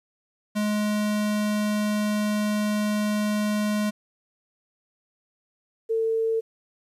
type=tone pair in turn; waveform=square / sine; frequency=210 / 449.1 Hz; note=G#3 / A4; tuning=+19 / +35 cents; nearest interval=octave + minor second; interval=1316 cents; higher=second; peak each=-23 / -21 dBFS; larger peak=second; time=0.55-3.91 / 5.89-6.41 s; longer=first; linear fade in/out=20 ms; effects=resampled to 32000 Hz + 10-bit